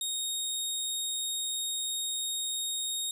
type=tone; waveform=20% pulse; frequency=3729 Hz; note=A#7; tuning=in tune; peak=-25 dBFS; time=0.01-3.11 s; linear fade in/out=2 ms; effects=none